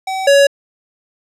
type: tone pair in turn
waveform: square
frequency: 763 / 561 Hz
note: G5 / C#5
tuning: -47 / +21 cents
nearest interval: perfect fourth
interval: 532 cents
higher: first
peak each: -19 / -7 dBFS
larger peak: second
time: 0.07-0.27 / 0.27-0.47 s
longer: neither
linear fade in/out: 5 ms
effects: low-pass 9000 Hz 12 dB/octave